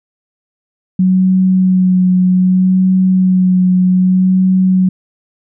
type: tone with vibrato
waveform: sine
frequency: 185 Hz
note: F#3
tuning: in tune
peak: -7 dBFS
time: 0.99-4.89 s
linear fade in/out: 5 ms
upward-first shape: sine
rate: 0.64 Hz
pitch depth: 18 cents each way
effects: none